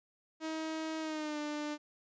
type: tone with pitch glide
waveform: sawtooth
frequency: 317.6 to 298 Hz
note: D#4 to D4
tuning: +36 to +25 cents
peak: -32 dBFS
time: 0.4-1.78 s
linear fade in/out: 50 ms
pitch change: -111 cents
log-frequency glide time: 1-1.38 s
effects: resampled to 16000 Hz